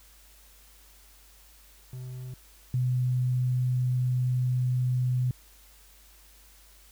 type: tone pair in turn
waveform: triangle / sine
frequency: 127.2 / 125.88 Hz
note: C3 / B2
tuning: -48 / +33 cents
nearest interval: unison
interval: 19 cents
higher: first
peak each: -34 / -23 dBFS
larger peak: second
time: 1.93-2.34 / 2.74-5.31 s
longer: second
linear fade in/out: 2 ms
effects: added 50 Hz sine -56 dBFS peak until 6.91 s + white hiss -57 dBFS RMS until 6.91 s